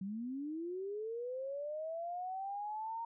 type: linear sweep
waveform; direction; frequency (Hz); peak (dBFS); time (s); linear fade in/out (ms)
sine; up; 185 to 930; -38; 0.01-3.05; 5
effects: none